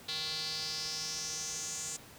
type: tone with band-pass filter sweep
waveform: square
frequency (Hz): 156.4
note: D#3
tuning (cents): +9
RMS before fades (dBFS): -38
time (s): 0.08-1.97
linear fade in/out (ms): 10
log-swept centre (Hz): 4000 to 7300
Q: 5
effects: pink hiss -53 dBFS RMS until 2.18 s + high-pass 60 Hz 12 dB/octave